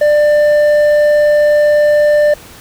sine tone with hard clipping, 594 Hz, D5, 20 cents sharp, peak -8 dBFS, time 0.01-2.34 s, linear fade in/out 5 ms, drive 5 dB, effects pink hiss -36 dBFS RMS until 2.6 s

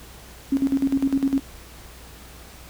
sine tone with tremolo, 272.7 Hz, C#4, 28 cents flat, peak -16 dBFS, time 0.52-1.4 s, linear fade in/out 5 ms, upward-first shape square, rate 9.9 Hz, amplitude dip 75%, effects added 60 Hz sine -45 dBFS peak until 2.69 s + pink hiss -45 dBFS RMS until 2.69 s

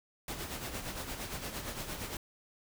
pink noise with tremolo, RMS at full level -38 dBFS, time 0.28-2.17 s, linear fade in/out 2 ms, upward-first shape sine, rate 8.7 Hz, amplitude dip 55%, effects none

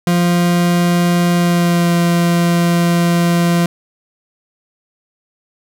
40% pulse tone with pitch glide, 174.3 to 171.9 Hz, F3 to F3, -3 to -27 cents, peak -10 dBFS, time 0.07-3.66 s, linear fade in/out 2 ms, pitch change -24 cents, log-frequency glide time 1.34-1.93 s, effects none

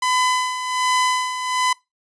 sawtooth tone with tremolo, 1008 Hz, B5, 35 cents sharp, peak -12 dBFS, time 0.02-1.73 s, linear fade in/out 5 ms, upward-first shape sine, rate 1.3 Hz, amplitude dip 65%, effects noise-tail reverb RT60 0.2 s tail -23 dB re dry + resampled to 22050 Hz

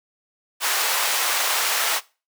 pink high-pass noise, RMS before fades -22 dBFS, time 0.6-2.01 s, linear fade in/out 50 ms, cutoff 840 Hz, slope 12 dB/octave, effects noise-tail reverb RT60 0.3 s tail -20 dB re dry + high-pass 400 Hz 12 dB/octave

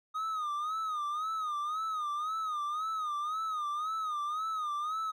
triangle tone with vibrato, 1241 Hz, D#6, 5 cents flat, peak -30 dBFS, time 0.14-5.12 s, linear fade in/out 20 ms, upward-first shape sine, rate 1.9 Hz, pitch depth 100 cents each way, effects none

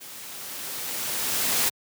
white noise with level ramp, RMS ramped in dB -42 to -22 dBFS, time 0-1.7 s, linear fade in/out 20 ms, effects high-pass 100 Hz 12 dB/octave

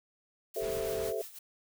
blue noise with tremolo, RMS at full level -44 dBFS, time 0.54-1.39 s, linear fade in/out 5 ms, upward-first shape sine, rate 6.1 Hz, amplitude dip 70%
sine chord, A minor seventh, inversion third, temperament equal, 392 / 440 / 523.3 / 659.3 Hz, G4 / A4 / C5 / E5, 0 / 0 / 0 / 0 cents, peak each -38 / -35 / -39 / -37 dBFS, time 0.56-1.22 s, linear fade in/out 5 ms
pink noise, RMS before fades -43 dBFS, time 0.59-1.13 s, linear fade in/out 50 ms
effects none

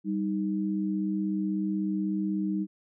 sine tone pair together, 195.45 / 311.7 Hz, G3 / D#4, -5 / +3 cents, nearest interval minor sixth, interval 808 cents, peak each -28 / -30 dBFS, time 0.04-2.67 s, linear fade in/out 50 ms, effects none

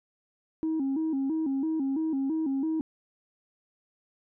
sine tone with vibrato, 293.7 Hz, D4, in tune, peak -24 dBFS, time 0.63-2.81 s, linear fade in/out 0 ms, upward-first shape square, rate 3 Hz, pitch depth 140 cents each way, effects tanh soft clip ceiling -23 dBFS

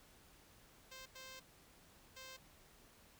5% pulse tone bursts at uneven times, 523.3 Hz, C5, in tune, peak -40 dBFS, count 3, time 0.91-1.06 / 1.15-1.4 / 2.16-2.37 s, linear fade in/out 10 ms, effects pink hiss -65 dBFS RMS until 3.19 s

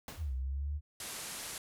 pink noise with exponential decay, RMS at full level -43 dBFS, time 0.08-0.42 s, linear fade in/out 1 ms, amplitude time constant 73 ms
sine linear two-way sweep, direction down then up, 86.4 to 63.4 to 75.1 Hz, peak -33 dBFS, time 0.17-0.81 s, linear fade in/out 50 ms, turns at 0.33 s
white low-pass noise, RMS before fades -43 dBFS, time 1-1.58 s, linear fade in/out 2 ms, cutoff 12000 Hz, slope 48 dB/octave
effects none

